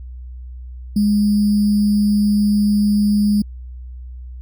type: tone with sample-and-hold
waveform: sine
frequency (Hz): 206.9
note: G#3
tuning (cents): -6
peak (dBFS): -12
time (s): 0.96-3.42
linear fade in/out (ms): 5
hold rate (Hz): 4900
effects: added 62 Hz sine -30 dBFS peak until 4.41 s